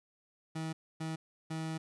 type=tone bursts at uneven times; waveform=30% pulse; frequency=160 Hz; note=D#3; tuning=49 cents sharp; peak=-33 dBFS; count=3; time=0.55-0.73 / 1-1.16 / 1.5-1.78 s; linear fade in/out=10 ms; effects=resampled to 24000 Hz